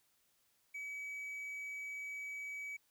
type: tone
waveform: triangle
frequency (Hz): 2279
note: C#7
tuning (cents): +47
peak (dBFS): -40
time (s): 0.74-2.77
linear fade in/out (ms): 10
effects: white hiss -75 dBFS RMS until 2.9 s